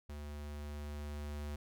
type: tone with level ramp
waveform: square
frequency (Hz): 73.6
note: D2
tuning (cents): +4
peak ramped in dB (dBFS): -44 to -40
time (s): 0.09-1.56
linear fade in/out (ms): 5
effects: none